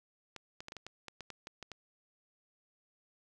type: clicks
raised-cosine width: 0.2 ms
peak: -27 dBFS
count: 12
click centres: 0.363 / 0.605 / 0.684 / 0.721 / 0.767 / 0.866 / 1.083 / 1.207 / 1.303 / 1.471 / 1.627 / 1.717 s
effects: none